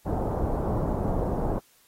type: low-pass noise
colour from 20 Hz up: pink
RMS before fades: -27 dBFS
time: 0.05-1.6 s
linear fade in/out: 20 ms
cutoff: 860 Hz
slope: 24 dB/octave
effects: white hiss -61 dBFS RMS until 1.87 s + AAC 48 kbps